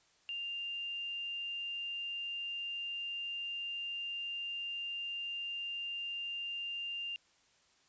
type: tone with quantisation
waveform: sine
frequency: 2794 Hz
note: F7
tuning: in tune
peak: -37 dBFS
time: 0.29-7.16 s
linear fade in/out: 0 ms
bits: 11
effects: white hiss -69 dBFS RMS until 7.88 s + resampled to 16000 Hz